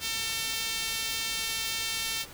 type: tone with high-pass filter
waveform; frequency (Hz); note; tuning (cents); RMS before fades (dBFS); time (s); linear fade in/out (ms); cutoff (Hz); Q
sawtooth; 449.1; A4; +35; -32; 0-2.26; 50; 3100; 1.1
effects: pink hiss -47 dBFS RMS until 2.33 s